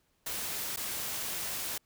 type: noise with dropouts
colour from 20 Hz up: white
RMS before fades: -36 dBFS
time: 0.26-1.78 s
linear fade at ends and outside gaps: 5 ms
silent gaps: 0.762-0.771 s
effects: pink hiss -73 dBFS RMS until 1.85 s